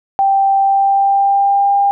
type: tone with pitch glide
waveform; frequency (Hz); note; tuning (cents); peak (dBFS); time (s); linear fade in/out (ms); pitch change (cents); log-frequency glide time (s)
sine; 784 to 800.9; G5 to G5; 0 to +37; -9; 0.19-1.91; 0; +37; 0.6-1.75
effects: none